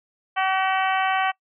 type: harmonic tone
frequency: 380.4 Hz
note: F#4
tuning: 48 cents sharp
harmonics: 2 / 3 / 4 / 5 / 6 / 7 / 8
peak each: -22 / -26 / -28 / -30 / -32 / -33 / -34 dBFS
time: 0.36-1.32 s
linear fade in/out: 20 ms
effects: noise-tail reverb RT60 0.1 s tail -24 dB re dry